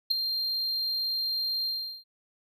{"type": "tone with ADSR envelope", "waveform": "triangle", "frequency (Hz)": 4186, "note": "C8", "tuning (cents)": 0, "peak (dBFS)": -17, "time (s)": [0.1, 2.04], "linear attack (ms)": 13, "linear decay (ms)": 5, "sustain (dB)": -9, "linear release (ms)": 380, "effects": []}